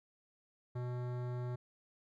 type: tone with hard clipping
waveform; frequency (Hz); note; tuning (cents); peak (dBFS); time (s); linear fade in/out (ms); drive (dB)
sine; 123.47; B2; 0; -39; 0.75-1.56; 10; 17
effects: none

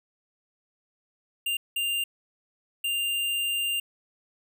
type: tone bursts at uneven times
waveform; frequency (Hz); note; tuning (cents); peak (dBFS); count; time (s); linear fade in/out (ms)
square; 2794; F7; 0; -26; 3; 1.46-1.57 / 1.76-2.04 / 2.84-3.8; 5
effects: none

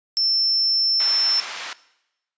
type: tone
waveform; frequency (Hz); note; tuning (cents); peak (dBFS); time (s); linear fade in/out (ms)
sine; 5350; E8; +25; -17; 0.17-1.4; 0
type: band-pass noise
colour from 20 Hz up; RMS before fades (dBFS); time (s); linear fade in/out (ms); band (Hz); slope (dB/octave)
pink; -33; 1-1.73; 0; 1100 to 5400; 12
effects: noise-tail reverb RT60 0.9 s tail -19 dB re dry + resampled to 16000 Hz

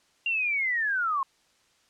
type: linear sweep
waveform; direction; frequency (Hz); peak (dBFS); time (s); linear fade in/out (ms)
sine; down; 2794 to 1046.5; -24; 0.26-1.23; 2
effects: white hiss -65 dBFS RMS until 1.89 s + low-pass 7000 Hz 12 dB/octave

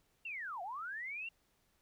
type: linear two-way sweep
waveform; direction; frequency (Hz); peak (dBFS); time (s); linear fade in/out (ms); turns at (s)
sine; down then up; 2794 to 671 to 2794; -40; 0.25-1.29; 5; 0.62
effects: pink hiss -75 dBFS RMS until 1.81 s

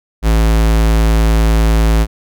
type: tone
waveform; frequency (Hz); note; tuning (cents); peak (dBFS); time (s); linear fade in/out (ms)
square; 55; A1; 0; -9; 0.22-2.07; 50
effects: none

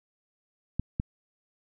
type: clicks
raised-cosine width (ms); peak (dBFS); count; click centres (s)
5; -15; 2; 0.796 / 0.999
effects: none

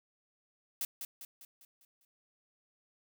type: noise with echo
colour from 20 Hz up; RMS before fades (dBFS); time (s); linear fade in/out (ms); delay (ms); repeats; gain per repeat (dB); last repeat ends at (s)
blue; -35; 0.81-0.85; 2; 200; 6; -6; 2.05
effects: none

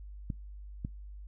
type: clicks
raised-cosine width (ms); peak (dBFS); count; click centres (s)
5; -22 / -23; 2; 0.302 / 0.849
effects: noise-tail reverb RT60 0.2 s tail -24 dB re dry + added 50 Hz sine -43 dBFS peak until 1.27 s

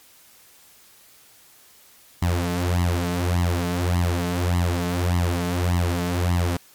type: tone with flanger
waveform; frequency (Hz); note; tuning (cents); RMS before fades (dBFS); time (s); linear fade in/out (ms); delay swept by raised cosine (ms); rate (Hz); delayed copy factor
sawtooth; 87.8; F2; +10; -22; 2.22-6.57; 5; 0.98 to 4.68; 1.7; +1
effects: white hiss -52 dBFS RMS until 6.74 s + MP3 96 kbps

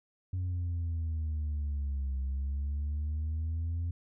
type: exponential two-way sweep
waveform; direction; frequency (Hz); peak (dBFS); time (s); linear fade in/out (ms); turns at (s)
sine; down then up; 92.4 to 66 to 86.1; -28; 0.33-3.91; 5; 2.19
effects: tanh soft clip ceiling -29 dBFS

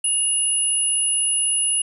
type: tone pair together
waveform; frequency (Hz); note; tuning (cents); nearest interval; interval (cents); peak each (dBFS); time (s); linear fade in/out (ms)
sine; 2841 / 10116; F7 / D#9; +29 / +28; octave + minor seventh; 2199; -27 / -18; 0.04-1.82; 5
effects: none

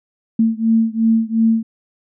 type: beating tone pair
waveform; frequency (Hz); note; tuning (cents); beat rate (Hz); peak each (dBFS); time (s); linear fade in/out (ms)
sine; 223.9 / 226.7; A3 / A#3; +30 / -48; 2.8; -15 / -16; 0.39-1.63; 5
effects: none

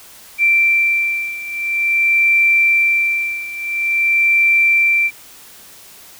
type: beating tone pair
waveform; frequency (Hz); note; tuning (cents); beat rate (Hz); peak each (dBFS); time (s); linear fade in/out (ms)
sine; 2349 / 2349.48; D7 / D7; 0 / 0; 0.48; -14 / -17; 0.38-5.11; 50
effects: white hiss -41 dBFS RMS until 6.19 s

